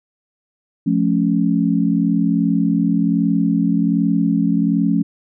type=chord; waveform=sine; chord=F augmented; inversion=none; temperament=equal with one note detuned; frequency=174.61 / 215.8 / 277.2 Hz; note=F3 / A3 / C#4; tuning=0 / -33 / 0 cents; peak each=-18 dBFS; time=0.86-5.03 s; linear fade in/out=10 ms; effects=none